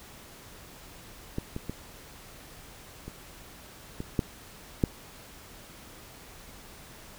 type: clicks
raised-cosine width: 3 ms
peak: -17 / -21 / -20 / -26 / -21 / -11 / -9 dBFS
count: 7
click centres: 1.384 / 1.564 / 1.696 / 3.08 / 4.004 / 4.192 / 4.838 s
effects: pink hiss -49 dBFS RMS until 7.18 s